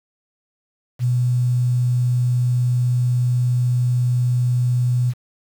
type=tone with quantisation; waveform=sine; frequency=123.47 Hz; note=B2; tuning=in tune; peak=-15 dBFS; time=0.99-5.14 s; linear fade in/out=50 ms; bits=7; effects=none